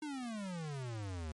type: exponential sweep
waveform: square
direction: down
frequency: 311.1 to 74.6 Hz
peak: -40 dBFS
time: 0.02-1.32 s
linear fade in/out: 5 ms
effects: MP3 48 kbps